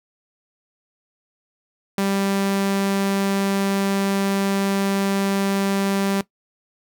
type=tone; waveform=sawtooth; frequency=196.7 Hz; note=G3; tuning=6 cents sharp; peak=-15 dBFS; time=1.98-6.21 s; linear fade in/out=2 ms; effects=noise-tail reverb RT60 0.1 s tail -18 dB re dry